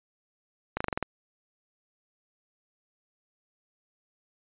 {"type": "slowing click train", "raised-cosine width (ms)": 0.5, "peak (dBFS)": -13, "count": 7, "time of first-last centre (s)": [0.77, 1.027], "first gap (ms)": 35, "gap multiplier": 1.08, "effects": ["resampled to 8000 Hz"]}